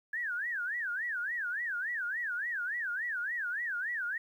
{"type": "tone with vibrato", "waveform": "sine", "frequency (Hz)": 1659, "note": "G#6", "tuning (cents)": -2, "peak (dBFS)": -32, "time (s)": [0.13, 4.18], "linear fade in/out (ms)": 5, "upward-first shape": "sine", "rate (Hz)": 3.5, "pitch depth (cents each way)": 280, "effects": ["11-bit"]}